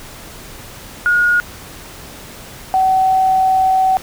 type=tone pair in turn; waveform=sine; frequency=1439 / 757.2 Hz; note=F#6 / F#5; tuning=-49 / +40 cents; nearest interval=major seventh; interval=1111 cents; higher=first; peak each=-10 dBFS; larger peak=neither; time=1.06-1.4 / 2.74-3.97 s; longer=second; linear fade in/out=0 ms; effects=pink hiss -35 dBFS RMS until 4.02 s